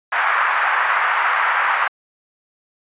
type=band-pass noise; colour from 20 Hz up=pink; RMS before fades=-18 dBFS; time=0.12-1.88 s; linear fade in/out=5 ms; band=980 to 1900 Hz; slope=24 dB/octave; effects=resampled to 8000 Hz